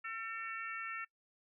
harmonic tone, 450.4 Hz, A4, 40 cents sharp, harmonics 3 / 4 / 5 / 6, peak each -43 / -45 / -47 / -49 dBFS, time 0.04-1.05 s, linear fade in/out 10 ms, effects noise-tail reverb RT60 0.1 s tail -22 dB re dry

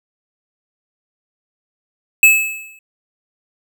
square tone with exponential decay, 2600 Hz, E7, 24 cents flat, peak -4 dBFS, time 2.23-2.79 s, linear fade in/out 2 ms, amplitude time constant 120 ms, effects none

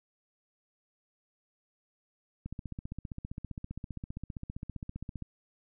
click train, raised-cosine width 5 ms, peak -26 dBFS, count 43, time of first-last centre 2.46-5.223 s, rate 15.2 Hz, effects none

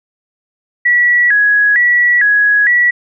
sine tone with vibrato, 1800 Hz, A6, 39 cents sharp, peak -7 dBFS, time 0.85-2.91 s, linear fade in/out 10 ms, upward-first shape square, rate 1.1 Hz, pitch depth 130 cents each way, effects none

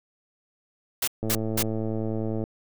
white noise bursts, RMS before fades -25 dBFS, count 3, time 1.02-1.628 s, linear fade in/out 5 ms, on 56 ms, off 220 ms
click train, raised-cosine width 2 ms, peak -17 dBFS, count 134, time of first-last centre 1.23-2.439 s, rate 110 Hz
effects none

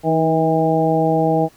harmonic tone with a mistuned harmonic, 161.1 Hz, E3, 39 cents flat, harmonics 1 / 2 / 3 / 4 / 5, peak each -20 / -20 / -20 / -20 / -20 dBFS, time 0.03-1.49 s, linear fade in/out 50 ms, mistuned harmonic 2, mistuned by -31 cents, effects pink hiss -51 dBFS RMS until 1.56 s

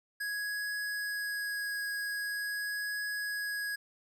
square tone with vibrato, 1662 Hz, G#6, 1 cent sharp, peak -34 dBFS, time 0.2-3.76 s, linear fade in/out 10 ms, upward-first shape triangle, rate 0.44 Hz, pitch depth 10 cents each way, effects none

